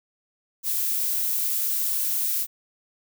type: noise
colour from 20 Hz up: violet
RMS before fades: -25 dBFS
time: 0.63-2.47 s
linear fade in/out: 50 ms
effects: none